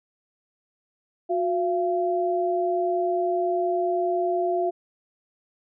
sine tone pair together, 362.1 / 683.6 Hz, F#4 / F5, -37 / -37 cents, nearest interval major seventh, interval 1100 cents, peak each -24 dBFS, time 1.29-4.71 s, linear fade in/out 20 ms, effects none

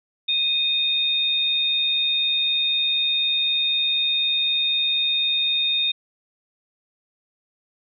sine tone pair together, 2487 / 3678 Hz, D#7 / A#7, -1 / -24 cents, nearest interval perfect fifth, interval 677 cents, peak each -28 / -19 dBFS, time 0.28-5.92 s, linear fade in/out 10 ms, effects none

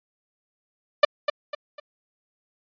sawtooth tone with echo, 593 Hz, D5, 17 cents sharp, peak -6 dBFS, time 1.03-1.05 s, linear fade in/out 5 ms, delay 250 ms, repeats 3, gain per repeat -9 dB, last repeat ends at 1.8 s, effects resampled to 11025 Hz

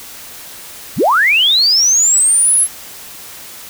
sine linear sweep, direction up, 49.41 to 11175 Hz, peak -8 dBFS, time 0.96-2.68 s, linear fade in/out 50 ms, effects white hiss -33 dBFS RMS until 3.69 s

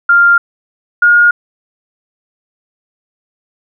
sine tone pair in turn, 1396.9 / 1427.9 Hz, F6 / F6, 0 / +38 cents, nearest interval unison, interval 38 cents, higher second, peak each -4 dBFS, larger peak neither, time 0.09-0.38 / 1.02-1.31 s, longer neither, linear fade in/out 5 ms, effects none

